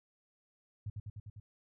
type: tone with echo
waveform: sine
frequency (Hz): 103.83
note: G#2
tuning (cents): 0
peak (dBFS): -36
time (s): 0.86-0.9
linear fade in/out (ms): 5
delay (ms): 100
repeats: 5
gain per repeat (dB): -2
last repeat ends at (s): 1.4
effects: none